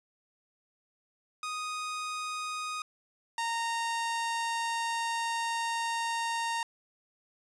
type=tone pair in turn; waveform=sawtooth; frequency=1244.5 / 924.1 Hz; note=D#6 / A#5; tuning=0 / -15 cents; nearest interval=perfect fourth; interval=515 cents; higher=first; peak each=-30 / -26 dBFS; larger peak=second; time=1.43-2.82 / 3.38-6.63 s; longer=second; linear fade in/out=2 ms; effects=resampled to 22050 Hz